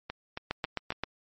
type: two click trains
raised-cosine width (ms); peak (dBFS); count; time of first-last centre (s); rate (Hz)
0.3; -14 / -19; 5 / 4; 0.51-1.036 / 0.1-0.922; 7.6 / 3.65
effects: MP3 32 kbps